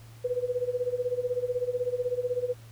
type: tone with tremolo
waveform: sine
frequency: 494.6 Hz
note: B4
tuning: 3 cents sharp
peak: -23 dBFS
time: 0.24-2.54 s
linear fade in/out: 10 ms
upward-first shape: sine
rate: 16 Hz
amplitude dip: 85%
effects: added 114 Hz sine -46 dBFS peak until 2.71 s + pink hiss -56 dBFS RMS until 2.71 s